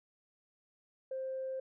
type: tone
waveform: sine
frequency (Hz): 526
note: C5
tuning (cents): +9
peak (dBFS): -35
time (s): 1.11-1.6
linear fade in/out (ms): 5
effects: tanh soft clip ceiling -31 dBFS